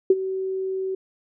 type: tone with ADSR envelope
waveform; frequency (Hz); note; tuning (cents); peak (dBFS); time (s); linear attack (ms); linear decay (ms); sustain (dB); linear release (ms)
sine; 380; F#4; +46; -9; 0.1-0.95; 4; 38; -15; 5
effects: none